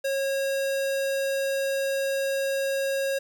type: tone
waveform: square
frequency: 545 Hz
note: C#5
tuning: 29 cents flat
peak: -25 dBFS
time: 0.04-3.19 s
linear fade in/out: 10 ms
effects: 9-bit